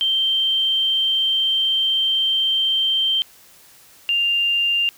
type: tone pair in turn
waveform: sine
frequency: 3136 / 2794 Hz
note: G7 / F7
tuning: 0 / 0 cents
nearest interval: major second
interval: 200 cents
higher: first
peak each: -16 dBFS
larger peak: neither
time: 0.01-3.22 / 4.09-4.89 s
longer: first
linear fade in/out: 0 ms
effects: white hiss -49 dBFS RMS until 4.97 s